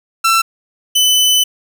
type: tone pair in turn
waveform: sawtooth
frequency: 1341 / 3010 Hz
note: E6 / F#7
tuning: +29 / +29 cents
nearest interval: octave + major second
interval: 1400 cents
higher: second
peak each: -6 dBFS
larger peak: neither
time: 0.24-0.42 / 0.95-1.44 s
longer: second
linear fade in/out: 10 ms
effects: none